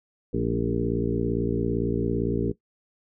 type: harmonic tone with a mistuned harmonic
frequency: 57.7 Hz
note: A#1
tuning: 17 cents flat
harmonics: 1 / 2 / 3 / 4 / 5 / 6 / 7 / 8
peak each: -33 / -31 / -31 / -31 / -29 / -33 / -30 / -32 dBFS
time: 0.33-2.52 s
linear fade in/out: 10 ms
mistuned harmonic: 4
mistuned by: -52 cents
effects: noise-tail reverb RT60 0.1 s tail -17 dB re dry